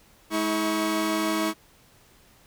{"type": "tone cluster", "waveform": "sawtooth", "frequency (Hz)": [212.4, 321.9, 1112], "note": ["G#3", "E4", "C#6"], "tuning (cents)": [39, -41, 5], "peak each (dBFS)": [-27, -21, -28], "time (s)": [0.3, 1.54], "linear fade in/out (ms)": 50, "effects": ["pink hiss -57 dBFS RMS until 2.46 s"]}